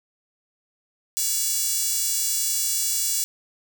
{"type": "tone with high-pass filter", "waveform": "5% pulse", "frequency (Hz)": 569, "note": "C#5", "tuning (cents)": 45, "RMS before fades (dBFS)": -24, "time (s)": [1.17, 3.24], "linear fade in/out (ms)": 0, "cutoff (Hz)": 8800, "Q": 1.1, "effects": []}